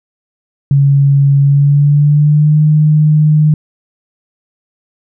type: tone with pitch glide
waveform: sine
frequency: 139.9 to 152.56 Hz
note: C#3 to D#3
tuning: +16 to -34 cents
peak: -5 dBFS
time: 0.71-3.54 s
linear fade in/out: 2 ms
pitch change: +150 cents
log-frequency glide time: 1.4-2.61 s
effects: none